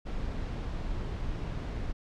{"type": "noise", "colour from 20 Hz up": "brown", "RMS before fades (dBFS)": -34, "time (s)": [0.05, 1.93], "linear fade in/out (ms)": 20, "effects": ["low-pass 5000 Hz 12 dB/octave"]}